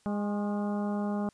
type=harmonic tone with a mistuned harmonic; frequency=205.3 Hz; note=G#3; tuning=20 cents flat; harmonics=1 / 2 / 3 / 4 / 5 / 6 / 7; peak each=-29 / -39 / -39 / -40 / -46 / -46 / -51 dBFS; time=0.06-1.29 s; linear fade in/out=0 ms; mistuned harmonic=5; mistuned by=+58 cents; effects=white hiss -66 dBFS RMS until 1.33 s + resampled to 22050 Hz